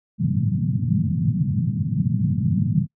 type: band-pass noise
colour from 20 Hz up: white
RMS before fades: -21 dBFS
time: 0.18-2.87 s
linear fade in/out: 50 ms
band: 100 to 200 Hz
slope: 48 dB/octave
effects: noise-tail reverb RT60 0.1 s tail -22 dB re dry